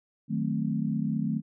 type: chord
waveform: sine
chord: D# diminished seventh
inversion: none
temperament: equal with one note detuned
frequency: 155.56 / 185 / 220 / 260.3 Hz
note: D#3 / F#3 / A3 / C4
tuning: 0 / 0 / 0 / -9 cents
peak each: -31 / -33 / -29 / -34 dBFS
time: 0.28-1.42 s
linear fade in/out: 50 ms
effects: none